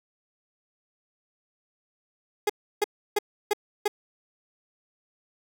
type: tone bursts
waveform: 30% pulse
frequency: 415.3 Hz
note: G#4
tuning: in tune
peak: -18 dBFS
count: 5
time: 2.47-3.88 s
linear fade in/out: 5 ms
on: 26 ms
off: 320 ms
effects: none